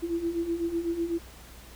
sine beating tone pair, 331.5 / 339.5 Hz, E4 / F4, +10 / -49 cents, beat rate 8 Hz, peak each -33 / -28 dBFS, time 0.02-1.19 s, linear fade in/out 20 ms, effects added 60 Hz sine -48 dBFS peak until 1.75 s + pink hiss -50 dBFS RMS until 1.75 s

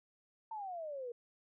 sine exponential sweep, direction down, 910 to 466.2 Hz, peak -40 dBFS, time 0.51-1.12 s, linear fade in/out 5 ms, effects none

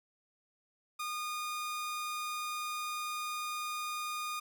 sawtooth tone, 1223 Hz, D#6, 30 cents flat, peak -32 dBFS, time 0.99-4.4 s, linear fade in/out 10 ms, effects none

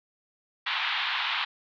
white band-pass noise, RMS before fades -29 dBFS, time 0.66-1.45 s, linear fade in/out 10 ms, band 830 to 3800 Hz, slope 48 dB/octave, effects none

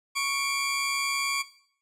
20% pulse tone pair together, 1108.7 / 2357 Hz, C#6 / D7, 0 / +6 cents, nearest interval octave + minor second, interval 1306 cents, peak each -24 dBFS, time 0.15-1.43 s, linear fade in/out 20 ms, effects noise-tail reverb RT60 0.6 s tail -17 dB re dry + resampled to 32000 Hz

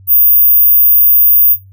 sine tone, 14917 Hz, A#9, in tune, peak -4 dBFS, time 0.07-1.57 s, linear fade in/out 50 ms, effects noise-tail reverb RT60 0.2 s tail -18 dB re dry + added 96 Hz sine -36 dBFS peak until 1.72 s

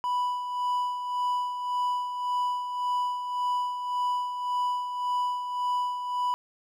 triangle tone with tremolo, 987.8 Hz, B5, in tune, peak -22 dBFS, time 0.04-6.34 s, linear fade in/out 0 ms, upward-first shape sine, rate 1.8 Hz, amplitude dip 55%, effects none

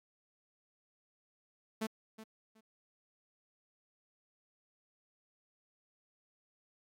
sawtooth tone with echo, 220 Hz, A3, in tune, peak -30 dBFS, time 1.81-1.87 s, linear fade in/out 10 ms, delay 370 ms, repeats 2, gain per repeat -14 dB, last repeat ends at 2.61 s, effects AAC 64 kbps

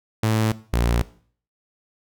sawtooth tone pair in turn, 110 / 58.64 Hz, A2 / A#1, 0 / +11 cents, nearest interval major seventh, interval 1089 cents, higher first, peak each -14 dBFS, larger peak neither, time 0.23-0.52 / 0.73-1.02 s, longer neither, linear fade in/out 5 ms, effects noise-tail reverb RT60 0.5 s tail -18 dB re dry

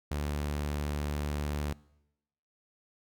sawtooth tone, 73.42 Hz, D2, in tune, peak -27 dBFS, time 0.11-1.73 s, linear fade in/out 5 ms, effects noise-tail reverb RT60 0.9 s tail -23 dB re dry

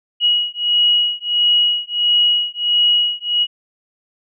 sine beating tone pair, 2904 / 2905.5 Hz, F#7 / F#7, -33 / -32 cents, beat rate 1.5 Hz, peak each -16 dBFS, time 0.2-3.47 s, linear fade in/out 50 ms, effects none

